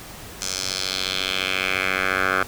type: tone with band-pass filter sweep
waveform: 10% pulse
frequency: 94.3 Hz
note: F#2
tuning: 33 cents sharp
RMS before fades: -24 dBFS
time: 0.41-2.43 s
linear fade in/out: 5 ms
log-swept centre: 6300 to 1400 Hz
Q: 2.3
effects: pink hiss -39 dBFS RMS until 2.47 s